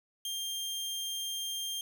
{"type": "tone", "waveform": "sawtooth", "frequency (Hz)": 3193, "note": "G7", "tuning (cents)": 31, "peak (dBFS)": -31, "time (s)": [0.25, 1.81], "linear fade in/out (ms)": 2, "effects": ["11-bit"]}